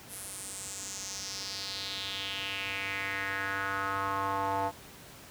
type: tone with band-pass filter sweep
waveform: square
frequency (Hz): 97.8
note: G2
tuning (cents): -4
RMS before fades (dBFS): -35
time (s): 0.08-4.72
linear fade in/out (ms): 50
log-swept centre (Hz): 11000 to 810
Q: 3.6
effects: pink hiss -50 dBFS RMS until 5.3 s + high-pass 60 Hz 12 dB/octave